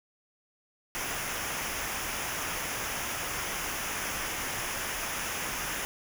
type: noise with comb filter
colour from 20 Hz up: pink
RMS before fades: -34 dBFS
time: 0.95-5.85 s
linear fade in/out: 0 ms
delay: 0.24 ms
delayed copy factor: -0.65
effects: none